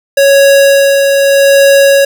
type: tone with tremolo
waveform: square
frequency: 554.4 Hz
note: C#5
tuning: in tune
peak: -3 dBFS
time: 0.17-2.05 s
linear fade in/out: 5 ms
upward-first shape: sine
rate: 0.82 Hz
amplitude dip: 35%
effects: none